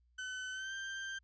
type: tone with pitch glide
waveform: 35% pulse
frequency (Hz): 1515 to 1573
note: F#6 to G6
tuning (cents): +40 to +6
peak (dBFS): -38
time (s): 0.18-1.19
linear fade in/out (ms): 10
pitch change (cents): +66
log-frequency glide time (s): 0.51-0.74
effects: added 60 Hz sine -68 dBFS peak until 1.23 s + resampled to 16000 Hz